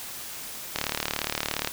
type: click train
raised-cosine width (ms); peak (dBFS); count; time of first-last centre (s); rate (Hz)
0.2; -8; 35; 0.76-1.674; 37.2
effects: white hiss -38 dBFS RMS until 1.72 s